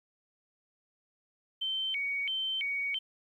sine tone with vibrato, 2637 Hz, E7, in tune, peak -30 dBFS, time 1.61-2.99 s, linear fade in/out 10 ms, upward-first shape square, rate 1.5 Hz, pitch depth 280 cents each way, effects 11-bit

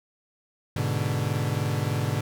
40% pulse chord, G# diminished, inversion none, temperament equal, 103.83 / 123.47 / 146.83 Hz, G#2 / B2 / D3, 0 / 0 / 0 cents, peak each -28 dBFS, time 0.76-2.21 s, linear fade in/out 5 ms, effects none

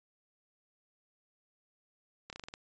slowing click train, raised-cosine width 0.2 ms, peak -26 dBFS, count 7, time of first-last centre 2.3-2.539 s, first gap 28 ms, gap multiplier 1.14, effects resampled to 16000 Hz

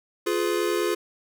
square chord, F diminished, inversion none, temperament just, 349.2 / 419.1 / 502.9 Hz, F4 / Ab4 / Cb5, 0 / +16 / +31 cents, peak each -26 / -27 / -32 dBFS, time 0.26-0.95 s, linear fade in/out 10 ms, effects none

